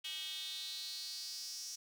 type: tone with high-pass filter sweep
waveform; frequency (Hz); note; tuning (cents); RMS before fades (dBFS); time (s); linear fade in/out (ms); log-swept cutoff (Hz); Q
square; 171.9; F3; -27; -44; 0.04-1.76; 10; 3100 to 5700; 5.5
effects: none